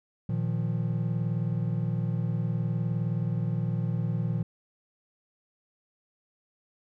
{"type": "chord", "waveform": "triangle", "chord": "Bb suspended fourth", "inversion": "none", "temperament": "just", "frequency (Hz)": [116.54, 155.39, 174.81], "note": ["Bb2", "Eb3", "F3"], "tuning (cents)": [0, -2, 2], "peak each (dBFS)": [-27, -29, -30], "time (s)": [0.29, 4.43], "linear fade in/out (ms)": 5, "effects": []}